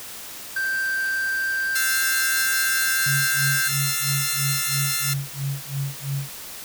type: tone with pitch glide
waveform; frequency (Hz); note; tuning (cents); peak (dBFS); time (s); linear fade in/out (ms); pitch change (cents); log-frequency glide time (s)
triangle; 1568 to 1577.1; G6 to G6; 0 to +10; -20; 0.56-3.68; 5; +10; 1.14-2.08
type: chord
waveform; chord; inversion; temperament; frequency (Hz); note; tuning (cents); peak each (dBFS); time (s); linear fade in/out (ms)
5% pulse; F major seventh; third; equal; 1318.5 / 1396.9 / 1760 / 2093; E6 / F6 / A6 / C7; 0 / 0 / 0 / 0; -17; 1.75-5.14; 10
type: tone with tremolo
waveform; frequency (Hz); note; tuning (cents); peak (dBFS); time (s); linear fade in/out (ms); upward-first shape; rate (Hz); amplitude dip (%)
sine; 138.59; C#3; 0; -22; 3.06-6.29; 5; sine; 3; 100
effects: white hiss -37 dBFS RMS until 6.64 s